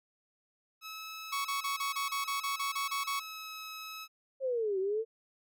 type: tone with vibrato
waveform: 15% pulse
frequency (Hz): 1291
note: E6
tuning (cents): -37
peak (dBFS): -35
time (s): 0.81-4.08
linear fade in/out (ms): 50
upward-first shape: sine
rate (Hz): 0.62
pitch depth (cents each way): 8
type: tone bursts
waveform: sawtooth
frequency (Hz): 1115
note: C#6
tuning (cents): +10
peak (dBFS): -28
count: 12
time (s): 1.32-3.199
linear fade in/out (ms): 10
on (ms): 130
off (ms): 29
type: linear two-way sweep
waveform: sine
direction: down then up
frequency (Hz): 544 to 372.5 to 458.4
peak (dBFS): -29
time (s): 4.4-5.05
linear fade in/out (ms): 50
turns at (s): 4.79
effects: none